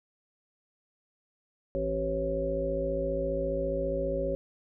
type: harmonic tone with a mistuned harmonic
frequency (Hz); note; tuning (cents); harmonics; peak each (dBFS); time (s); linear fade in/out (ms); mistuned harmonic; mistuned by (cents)
54.8; A1; -6; 1 / 3 / 5 / 7 / 9 / 10; -35 / -39 / -38 / -35 / -40 / -30; 1.75-4.35; 0; 5; -32
effects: none